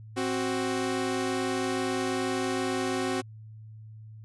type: tone pair together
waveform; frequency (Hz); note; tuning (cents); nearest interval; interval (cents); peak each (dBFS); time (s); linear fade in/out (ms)
sawtooth; 263.4 / 372; C4 / F#4; +12 / +9; tritone; 597; -26; 0.16-3.22; 20
effects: added 109 Hz sine -43 dBFS peak until 4.24 s + resampled to 24000 Hz